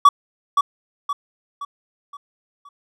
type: tone with echo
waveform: triangle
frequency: 1139 Hz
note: C#6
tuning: 47 cents sharp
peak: -4 dBFS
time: 0.05-0.09 s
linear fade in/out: 5 ms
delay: 520 ms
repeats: 5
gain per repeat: -7 dB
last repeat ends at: 2.69 s
effects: none